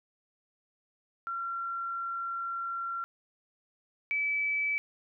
sine tone pair in turn, 1368 / 2301 Hz, F6 / D7, -36 / -36 cents, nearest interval major sixth, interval 900 cents, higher second, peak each -32 / -27 dBFS, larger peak second, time 1.27-3.04 / 4.11-4.78 s, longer first, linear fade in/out 0 ms, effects none

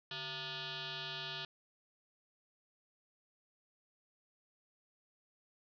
sine tone with frequency modulation, 146.83 Hz, D3, in tune, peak -40 dBFS, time 0.11-1.45 s, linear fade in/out 2 ms, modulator 530 Hz, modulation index 7.7, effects none

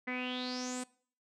sawtooth tone with low-pass filter sweep, 251.3 Hz, B3, 30 cents sharp, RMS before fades -38 dBFS, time 0.07-0.84 s, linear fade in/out 10 ms, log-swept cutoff 2000 to 8700 Hz, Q 8.8, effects noise-tail reverb RT60 0.5 s tail -22 dB re dry

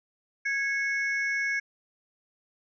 triangle ring-modulated tone, 1926 Hz, B6, 44 cents flat, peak -21 dBFS, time 0.45-1.6 s, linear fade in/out 10 ms, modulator 271 Hz, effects resampled to 16000 Hz

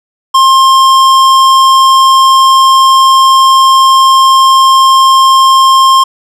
sine tone with hard clipping, 1062 Hz, C6, 25 cents sharp, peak -4 dBFS, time 0.34-6.04 s, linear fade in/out 10 ms, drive 14 dB, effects none

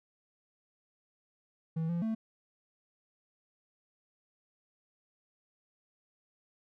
triangle tone with pitch steps, 162.1 / 171 / 222.2 Hz, E3 / F3 / A3, -29 / -36 / +17 cents, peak -28 dBFS, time 1.76-2.15 s, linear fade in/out 10 ms, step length 130 ms, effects none

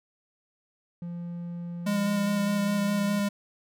triangle tone, 172.7 Hz, F3, 19 cents flat, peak -31 dBFS, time 1.02-3.2 s, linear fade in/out 2 ms
square tone with vibrato, 203.8 Hz, G#3, 32 cents flat, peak -25 dBFS, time 1.86-3.29 s, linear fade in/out 10 ms, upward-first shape square, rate 4.9 Hz, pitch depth 10 cents each way
effects none

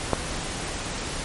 click, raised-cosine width 1 ms, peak -5 dBFS, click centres 0.133 s, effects pink hiss -31 dBFS RMS until 1.24 s + MP3 48 kbps

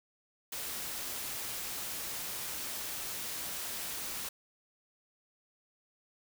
white noise, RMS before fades -39 dBFS, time 0.52-4.29 s, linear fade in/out 5 ms, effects none

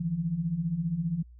sine beating tone pair, 155.56 / 170.56 Hz, D#3 / F3, 0 / -41 cents, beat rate 15 Hz, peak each -33 / -28 dBFS, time 0-1.23 s, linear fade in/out 10 ms, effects added 60 Hz sine -48 dBFS peak until 1.39 s

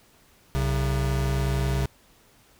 square tone pair together, 63.6 / 134.3 Hz, C2 / C3, -48 / +46 cents, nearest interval octave + minor second, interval 1294 cents, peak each -26 dBFS, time 0.55-1.86 s, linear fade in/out 0 ms, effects pink hiss -58 dBFS RMS until 2.59 s

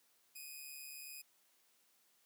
5% pulse tone with amplitude modulation, 2497 Hz, D#7, 6 cents sharp, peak -36 dBFS, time 0.35-1.22 s, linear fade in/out 10 ms, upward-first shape sine, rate 142 Hz, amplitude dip 55%, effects white hiss -73 dBFS RMS until 2.25 s + high-pass 200 Hz 12 dB/octave

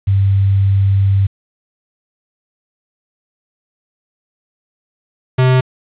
sine / square tone pair in turn, 98 / 128.71 Hz, G2 / C3, 0 / -28 cents, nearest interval perfect fourth, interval 472 cents, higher second, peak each -9 dBFS, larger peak neither, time 0.07-1.27 / 5.38-5.61 s, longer first, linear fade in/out 10 ms, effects resampled to 8000 Hz + 7-bit

